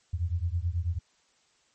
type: beating tone pair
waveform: sine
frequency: 82.1 / 91.3 Hz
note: E2 / F#2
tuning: -6 / -23 cents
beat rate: 9.2 Hz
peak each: -29 / -30 dBFS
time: 0.13-0.99 s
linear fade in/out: 10 ms
effects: white hiss -67 dBFS RMS until 1.74 s + MP3 32 kbps